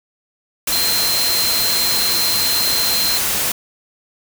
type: tone in noise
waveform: sine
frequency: 4136 Hz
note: C8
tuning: 21 cents flat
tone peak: -18 dBFS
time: 0.72-3.18 s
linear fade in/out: 5 ms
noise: white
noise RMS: -19 dBFS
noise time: 0.67-3.52 s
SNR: -2 dB
effects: none